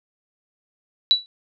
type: tone with exponential decay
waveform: sine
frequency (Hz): 3937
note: B7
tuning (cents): -6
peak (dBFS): -8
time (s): 1.11-1.26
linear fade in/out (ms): 0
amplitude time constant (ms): 31
effects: none